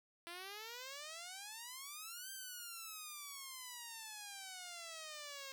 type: exponential two-way sweep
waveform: 5% pulse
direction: up then down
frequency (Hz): 335.4 to 1583 to 534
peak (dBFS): -36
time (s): 0.27-5.52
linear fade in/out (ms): 0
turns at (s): 2.31
effects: none